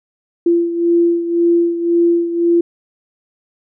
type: beating tone pair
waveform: sine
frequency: 341.1 / 343 Hz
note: F4 / F4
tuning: -41 / -31 cents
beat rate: 1.9 Hz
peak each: -12 / -18 dBFS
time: 0.46-2.61 s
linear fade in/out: 5 ms
effects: none